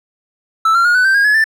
triangle tone with pitch steps, 1318.5 / 1375.3 / 1434.5 / 1496.3 / 1560.7 / 1628 / 1698.1 / 1771.2 Hz, E6 / F6 / F6 / F#6 / G6 / G#6 / G#6 / A6, 0 / -27 / +46 / +19 / -8 / -35 / +38 / +11 cents, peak -7 dBFS, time 0.65-1.442 s, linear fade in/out 5 ms, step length 99 ms, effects none

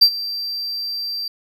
triangle tone with ADSR envelope, 4699 Hz, D8, in tune, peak -4 dBFS, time 0.01-1.28 s, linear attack 14 ms, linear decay 71 ms, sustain -18 dB, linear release 3 ms, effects none

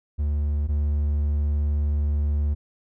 triangle tone pair in turn, 73.42 / 73.42 Hz, D2 / D2, 0 / 0 cents, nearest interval unison, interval 0 cents, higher neither, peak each -19 / -18 dBFS, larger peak second, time 0.18-0.68 / 0.68-2.55 s, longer second, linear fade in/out 20 ms, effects none

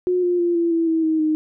sine tone with pitch steps, 361.6 / 353.7 / 346.1 / 338.6 / 331.2 / 324 / 317 / 310.1 Hz, F#4 / F4 / F4 / E4 / E4 / E4 / D#4 / D#4, -40 / +22 / -16 / +46 / +8 / -30 / +32 / -6 cents, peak -16 dBFS, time 0.07-1.35 s, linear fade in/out 0 ms, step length 160 ms, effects none

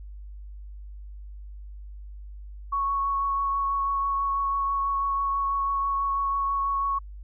sine tone with vibrato, 1108.7 Hz, C#6, in tune, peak -23 dBFS, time 2.72-6.99 s, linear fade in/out 10 ms, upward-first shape triangle, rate 6.1 Hz, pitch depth 13 cents each way, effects added 50 Hz sine -38 dBFS peak until 7.23 s

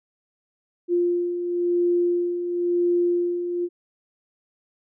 sine beating tone pair, 349.2 / 350.17 Hz, F4 / F4, 0 / +5 cents, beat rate 0.97 Hz, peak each -28 / -20 dBFS, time 0.88-3.69 s, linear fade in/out 50 ms, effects none

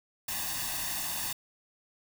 white noise with comb filter, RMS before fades -34 dBFS, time 0.28-1.33 s, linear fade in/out 5 ms, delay 1.1 ms, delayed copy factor +0.75, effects none

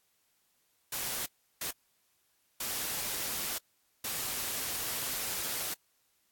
white noise bursts at uneven times, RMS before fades -35 dBFS, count 4, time 0.92-1.26 / 1.61-1.71 / 2.6-3.58 / 4.04-5.74 s, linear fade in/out 5 ms, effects white hiss -73 dBFS RMS until 6.31 s + AAC 64 kbps

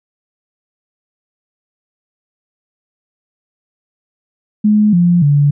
sine tone with pitch steps, 211.1 / 174.46 / 144.19 Hz, G#3 / F3 / D3, +29 / -2 / -31 cents, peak -7 dBFS, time 4.64-5.51 s, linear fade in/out 10 ms, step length 290 ms, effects none

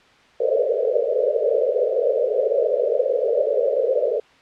pink band-pass noise, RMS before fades -20 dBFS, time 0.4-4.2 s, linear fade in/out 5 ms, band 430 to 610 Hz, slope 96 dB/octave, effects white hiss -52 dBFS RMS until 4.41 s + low-pass 3000 Hz 12 dB/octave

